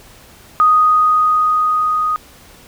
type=tone with level ramp; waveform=sine; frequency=1244.5 Hz; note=D#6; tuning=in tune; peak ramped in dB=-7 to -14 dBFS; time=0.6-2.16 s; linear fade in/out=0 ms; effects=pink hiss -43 dBFS RMS until 2.67 s